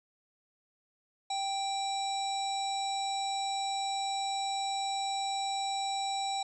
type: harmonic tone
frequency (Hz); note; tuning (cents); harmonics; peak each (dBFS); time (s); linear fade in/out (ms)
784; G5; 0; 1 / 3 / 5 / 7 / 9 / 10; -32 / -46 / -37 / -48 / -51 / -44; 1.3-6.43; 5
effects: none